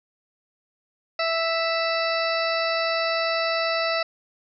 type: harmonic tone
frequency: 659.3 Hz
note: E5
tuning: in tune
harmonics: 1 / 2 / 3 / 4 / 6 / 7 / 8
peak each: -25 / -28 / -30 / -31 / -33 / -33 / -34 dBFS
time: 1.19-4.03 s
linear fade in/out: 5 ms
effects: none